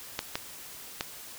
clicks, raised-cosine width 0.2 ms, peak -12 dBFS, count 3, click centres 0.191 / 0.355 / 1.009 s, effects white hiss -45 dBFS RMS until 1.38 s

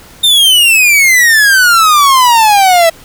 45% pulse exponential sweep, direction down, 3663 to 650 Hz, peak -4 dBFS, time 0.23-2.9 s, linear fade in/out 10 ms, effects pink hiss -37 dBFS RMS until 3.04 s

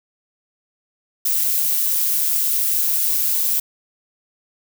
violet noise with amplitude modulation, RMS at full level -17 dBFS, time 1.25-3.6 s, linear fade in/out 5 ms, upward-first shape sine, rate 153 Hz, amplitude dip 45%, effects none

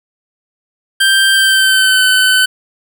25% pulse tone with pitch glide, 1575 to 1517 Hz, G6 to F#6, +8 to +43 cents, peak -4 dBFS, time 1-2.46 s, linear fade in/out 10 ms, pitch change -65 cents, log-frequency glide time 1.32-2.03 s, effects none

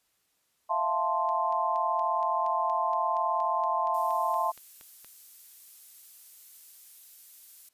sine chord, F major seventh, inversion third, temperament equal, 659.3 / 698.5 / 880 / 1046.5 Hz, E5 / F5 / A5 / C6, 0 / 0 / 0 / 0 cents, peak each -33 / -33 / -30 / -28 dBFS, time 0.69-4.52 s, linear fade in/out 20 ms
click train, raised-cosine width 0.2 ms, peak -33 dBFS, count 17, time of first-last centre 1.29-5.046 s, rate 4.26 Hz
violet noise, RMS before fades -48 dBFS, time 3.94-7.69 s, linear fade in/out 5 ms
effects white hiss -73 dBFS RMS until 7.73 s + resampled to 32000 Hz

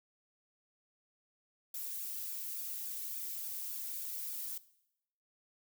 violet noise with flanger, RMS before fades -41 dBFS, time 1.74-4.58 s, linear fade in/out 5 ms, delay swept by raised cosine 0.97 to 2.47 ms, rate 3.5 Hz, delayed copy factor -0.75, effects noise-tail reverb RT60 0.8 s tail -18 dB re dry

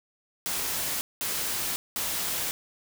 white noise bursts, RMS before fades -30 dBFS, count 3, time 0.46-2.51 s, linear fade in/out 0 ms, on 550 ms, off 200 ms, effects none

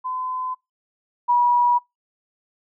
sine tone pair in turn, 1019 / 968.4 Hz, C6 / B5, -46 / -34 cents, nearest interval minor second, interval 88 cents, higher first, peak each -24 / -14 dBFS, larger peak second, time 0.04-0.55 / 1.28-1.79 s, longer neither, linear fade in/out 20 ms, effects noise-tail reverb RT60 0.2 s tail -26 dB re dry

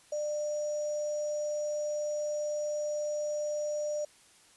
sine tone with sample-and-hold, 597 Hz, D5, 28 cents sharp, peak -30 dBFS, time 0.12-4.05 s, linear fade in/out 5 ms, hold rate 6300 Hz, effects white hiss -60 dBFS RMS until 4.56 s + resampled to 24000 Hz

